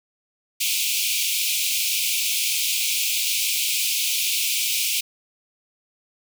pink high-pass noise, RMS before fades -23 dBFS, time 0.6-5.01 s, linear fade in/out 10 ms, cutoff 2300 Hz, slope 96 dB/octave, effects none

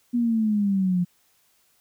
sine exponential sweep, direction down, 243.8 to 174.61 Hz, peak -19 dBFS, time 0.13-1.05 s, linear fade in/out 20 ms, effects white hiss -64 dBFS RMS until 1.8 s

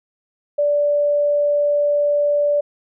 sine tone, 583 Hz, D5, 13 cents flat, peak -14 dBFS, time 0.58-2.61 s, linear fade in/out 10 ms, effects none

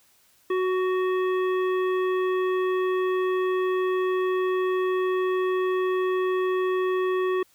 harmonic tone with a mistuned harmonic, 370 Hz, F#4, in tune, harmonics 1 / 3 / 5 / 7 / 9, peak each -22 / -31 / -36 / -43 / -46 dBFS, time 0.5-7.43 s, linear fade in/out 5 ms, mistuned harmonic 3, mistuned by +18 cents, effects white hiss -61 dBFS RMS until 7.54 s

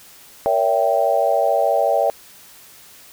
sine chord, A# diminished seventh, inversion none, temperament equal with one note detuned, 466.2 / 565.7 / 659.3 / 784 Hz, A#4 / C#5 / E5 / G5, 0 / +35 / 0 / 0 cents, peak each -24 / -19 / -19 / -20 dBFS, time 0.46-2.1 s, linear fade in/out 0 ms, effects white hiss -45 dBFS RMS until 3.12 s

